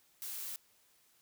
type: noise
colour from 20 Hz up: blue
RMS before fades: -42 dBFS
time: 0.22-0.56 s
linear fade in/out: 0 ms
effects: white hiss -69 dBFS RMS until 1.21 s